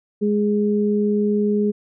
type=tone pair together; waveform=sine; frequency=208 / 415.1 Hz; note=G#3 / G#4; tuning=+3 / -1 cents; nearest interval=octave; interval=1196 cents; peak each=-18 / -20 dBFS; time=0.21-1.72 s; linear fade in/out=20 ms; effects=none